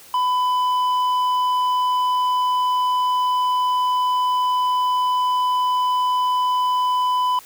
sine tone with tanh clipping, 1000 Hz, B5, 21 cents sharp, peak -18 dBFS, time 0.14-7.39 s, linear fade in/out 2 ms, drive 7 dB, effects white hiss -45 dBFS RMS until 7.45 s

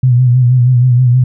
sine tone with vibrato, 124.7 Hz, B2, 17 cents sharp, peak -5 dBFS, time 0.03-1.24 s, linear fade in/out 5 ms, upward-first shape sine, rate 6.3 Hz, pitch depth 59 cents each way, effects none

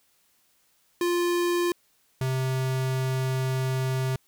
square tone pair in turn, 349.2 / 130.8 Hz, F4 / C3, 0 / 0 cents, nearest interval octave + perfect fourth, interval 1700 cents, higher first, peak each -23 / -25 dBFS, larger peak first, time 1.01-1.72 / 2.21-4.16 s, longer second, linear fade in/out 2 ms, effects white hiss -66 dBFS RMS until 4.27 s

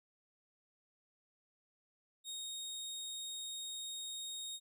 25% pulse tone, 3729 Hz, A#7, in tune, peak -38 dBFS, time 2.24-4.6 s, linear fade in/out 50 ms, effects none

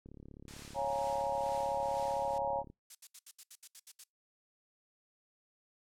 click train, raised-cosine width 3 ms, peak -38 dBFS, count 95, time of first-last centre 0.06-2.7 s, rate 35.6 Hz
white noise with tremolo, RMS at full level -48 dBFS, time 0.48-2.38 s, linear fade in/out 0 ms, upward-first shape triangle, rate 2.1 Hz, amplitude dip 60%
sine chord, Bb minor seventh, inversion first, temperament equal with one note detuned, 554.4 / 698.5 / 830.6 / 938.8 Hz, Db5 / F5 / Ab5 / Bb5, 0 / 0 / 0 / +12 cents, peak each -35 / -41 / -36 / -38 dBFS, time 0.74-2.64 s, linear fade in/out 50 ms
violet noise bursts, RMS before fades -42 dBFS, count 10, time 2.9-4.039 s, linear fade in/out 5 ms, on 50 ms, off 71 ms
effects noise-tail reverb RT60 0.2 s tail -26 dB re dry + low-pass 8000 Hz 12 dB/octave

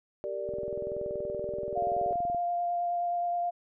sine chord, G minor, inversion none, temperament equal with one note detuned, 392 / 462.1 / 587.3 Hz, G4 / Bb4 / D5, 0 / -15 / 0 cents, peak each -37 / -38 / -34 dBFS, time 0.24-2.13 s, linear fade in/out 0 ms
click train, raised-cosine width 2 ms, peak -29 dBFS, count 40, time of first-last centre 0.49-2.347 s, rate 21 Hz
sine tone with vibrato, 698.5 Hz, F5, in tune, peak -27 dBFS, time 1.75-3.51 s, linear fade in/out 20 ms, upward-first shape triangle, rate 9.5 Hz, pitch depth 13 cents each way
effects none

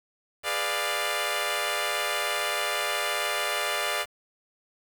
10% pulse chord, G# diminished seventh, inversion none, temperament equal with one note detuned, 415.3 / 493.9 / 591.4 / 698.5 Hz, G#4 / B4 / D5 / F5, 0 / 0 / +12 / 0 cents, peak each -26 / -26 / -21 / -23 dBFS, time 0.43-4.06 s, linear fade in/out 50 ms, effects 8-bit

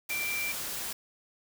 sine tone in noise, 2354 Hz, D7, 3 cents sharp, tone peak -31 dBFS, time 0.1-0.52 s, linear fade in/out 5 ms, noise white, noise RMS -36 dBFS, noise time 0.09-0.93 s, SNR +2 dB, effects none

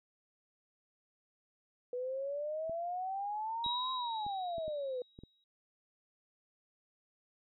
sine exponential two-way sweep, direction up then down, 488.6 to 1045 to 488.6 Hz, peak -35 dBFS, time 1.93-5.02 s, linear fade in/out 2 ms, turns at 3.92 s
clicks, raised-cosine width 3 ms, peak -36 dBFS, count 7, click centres 2.696 / 3.663 / 4.265 / 4.582 / 4.68 / 5.189 / 5.236 s
sine tone with exponential decay, 3824 Hz, A#7, 43 cents sharp, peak -33 dBFS, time 3.64-5.44 s, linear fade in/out 2 ms, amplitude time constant 390 ms
effects none

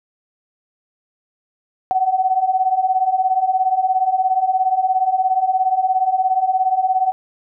sine beating tone pair, 740 / 757 Hz, F#5 / F#5, 0 / +39 cents, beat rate 17 Hz, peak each -19 / -16 dBFS, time 1.91-7.12 s, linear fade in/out 0 ms, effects none

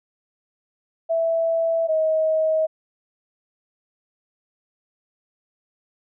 sine tone pair in turn, 659.3 / 632.8 Hz, E5 / D#5, 0 / +29 cents, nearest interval minor second, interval 71 cents, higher first, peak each -18 / -17 dBFS, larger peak second, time 1.09-1.88 / 1.88-2.67 s, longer neither, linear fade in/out 20 ms, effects none

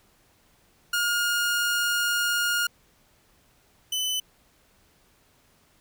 sawtooth tone pair in turn, 1423 / 3015 Hz, F6 / F#7, +32 / +32 cents, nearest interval octave + minor second, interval 1300 cents, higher second, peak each -19 / -22 dBFS, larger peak first, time 0.93-2.67 / 3.92-4.2 s, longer first, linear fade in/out 5 ms, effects pink hiss -62 dBFS RMS until 5.8 s

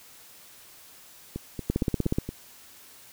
two click trains, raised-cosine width 3 ms, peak -11 / -19 dBFS, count 9 / 5, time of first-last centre 1.7-2.185 / 1.36-2.29 s, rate 16.5 / 4.3 Hz, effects white hiss -51 dBFS RMS until 3.12 s

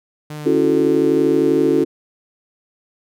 sawtooth tone with vibrato, 150 Hz, D3, 37 cents sharp, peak -24 dBFS, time 0.3-1.84 s, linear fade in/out 5 ms, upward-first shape triangle, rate 4.8 Hz, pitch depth 17 cents each way
sine chord, F# minor seventh, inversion second, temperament equal, 277.2 / 329.6 / 370 / 440 Hz, C#4 / E4 / F#4 / A4, 0 / 0 / 0 / 0 cents, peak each -18 dBFS, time 0.45-1.85 s, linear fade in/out 20 ms
effects none

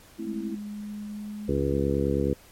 sine chord, A minor, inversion none, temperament just, 220 / 264 / 330 Hz, A3 / C4 / E4, 0 / +16 / +2 cents, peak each -35 / -38 / -33 dBFS, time 0.18-0.56 s, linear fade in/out 20 ms
sine tone with pitch glide, 207.7 to 209.7 Hz, G#3 to G#3, 0 to +17 cents, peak -33 dBFS, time 0.25-1.73 s, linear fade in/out 20 ms, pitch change +17 cents, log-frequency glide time 0.59-1.54 s
harmonic tone, 69.6 Hz, C#2, 8 cents sharp, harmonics 1 / 2 / 3 / 4 / 5 / 6 / 7, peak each -30 / -30 / -30 / -30 / -30 / -30 / -30 dBFS, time 1.48-2.34 s, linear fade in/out 10 ms
effects pink hiss -53 dBFS RMS until 2.51 s + MP3 64 kbps

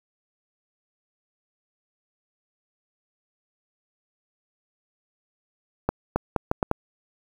accelerating click train, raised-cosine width 1 ms, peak -7 dBFS, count 6, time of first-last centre 5.89-6.714 s, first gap 270 ms, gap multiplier 0.75, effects 7-bit

